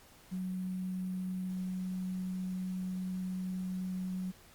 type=tone with quantisation; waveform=sine; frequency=185 Hz; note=F#3; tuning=in tune; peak=-34 dBFS; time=0.31-4.32 s; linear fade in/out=20 ms; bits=10; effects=pink hiss -59 dBFS RMS until 4.54 s + Opus 48 kbps